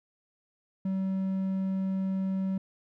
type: tone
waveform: triangle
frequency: 190.9 Hz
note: G3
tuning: 46 cents flat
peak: -25 dBFS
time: 0.85-2.58 s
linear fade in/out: 5 ms
effects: none